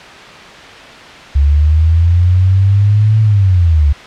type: linear two-way sweep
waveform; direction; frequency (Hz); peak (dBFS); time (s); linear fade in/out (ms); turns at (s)
sine; up then down; 69.3 to 110 to 69.3; -6; 1.35-3.93; 10; 3.21
effects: white hiss -32 dBFS RMS until 4.06 s + low-pass 3000 Hz 12 dB/octave